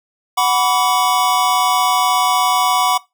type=chord; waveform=square; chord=B minor; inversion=second; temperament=equal with one note detuned; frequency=740 / 987.8 / 1144.5 Hz; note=F#5 / B5 / D6; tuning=0 / 0 / -45 cents; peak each=-18 dBFS; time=0.37-2.98 s; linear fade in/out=10 ms; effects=noise-tail reverb RT60 0.2 s tail -20 dB re dry